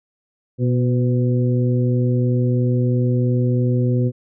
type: harmonic tone with a mistuned harmonic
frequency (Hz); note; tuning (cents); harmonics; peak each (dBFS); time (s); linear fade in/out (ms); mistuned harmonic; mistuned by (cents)
123; B2; -7; 1 / 2 / 3 / 4; -16 / -22 / -26 / -28; 0.58-4.12; 50; 4; +36
effects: none